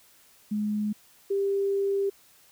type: tone pair in turn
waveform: sine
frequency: 210.2 / 395.9 Hz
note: G#3 / G4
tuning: +21 / +17 cents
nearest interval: major seventh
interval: 1096 cents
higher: second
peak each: -25 / -23 dBFS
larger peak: second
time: 0.51-0.93 / 1.3-2.1 s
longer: second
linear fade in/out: 10 ms
effects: white hiss -58 dBFS RMS until 2.51 s